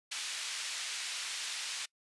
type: band-pass noise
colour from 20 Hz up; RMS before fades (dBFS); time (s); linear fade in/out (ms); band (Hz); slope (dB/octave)
pink; -39; 0.11-1.86; 10; 2400 to 7800; 12
effects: noise-tail reverb RT60 0.1 s tail -24 dB re dry + resampled to 24000 Hz